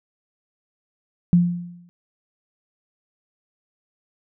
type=tone with exponential decay; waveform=sine; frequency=174.61 Hz; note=F3; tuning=in tune; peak=-9 dBFS; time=1.33-1.89 s; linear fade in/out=0 ms; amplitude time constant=120 ms; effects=none